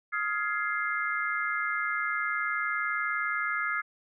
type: chord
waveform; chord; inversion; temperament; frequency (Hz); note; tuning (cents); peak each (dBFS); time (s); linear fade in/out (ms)
sine; F minor seventh; third; just; 1257.2 / 1396.9 / 1676.3 / 2095; Eb6 / F6 / Ab6 / C7; +18 / 0 / +16 / +2; -33; 0.12-3.82; 20
effects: none